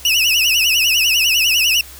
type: tone with vibrato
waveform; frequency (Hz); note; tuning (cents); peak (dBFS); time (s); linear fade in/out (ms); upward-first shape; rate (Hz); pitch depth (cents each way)
30% pulse; 2741; F7; -33; -9; 0.05-1.81; 2; triangle; 10; 170
effects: added 66 Hz sine -40 dBFS peak until 1.99 s + white hiss -38 dBFS RMS until 1.99 s